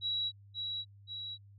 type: tone with echo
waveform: sine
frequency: 3890 Hz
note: B7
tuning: 27 cents flat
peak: -31 dBFS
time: 0.01-0.32 s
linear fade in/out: 50 ms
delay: 530 ms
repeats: 2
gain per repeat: -4 dB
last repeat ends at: 1.38 s
effects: added 100 Hz sine -54 dBFS peak until 1.58 s